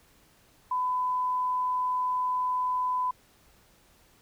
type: tone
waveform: sine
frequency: 1004 Hz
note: B5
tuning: 28 cents sharp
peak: -25 dBFS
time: 0.71-3.11 s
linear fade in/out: 5 ms
effects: pink hiss -61 dBFS RMS until 4.21 s